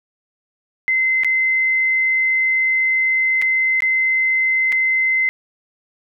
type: tone with dropouts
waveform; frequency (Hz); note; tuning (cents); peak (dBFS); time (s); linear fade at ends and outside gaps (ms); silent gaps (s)
sine; 2062; C7; -26; -14; 0.88-5.29; 0; 1.235-1.246 / 3.416-3.422 / 3.805-3.822 / 4.721-4.725
effects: none